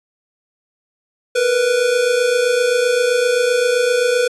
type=tone pair together; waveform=square; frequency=466.2 / 493.9 Hz; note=A#4 / B4; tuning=0 / 0 cents; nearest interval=minor second; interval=100 cents; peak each=-21 / -15 dBFS; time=1.35-4.28 s; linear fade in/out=10 ms; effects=resampled to 24000 Hz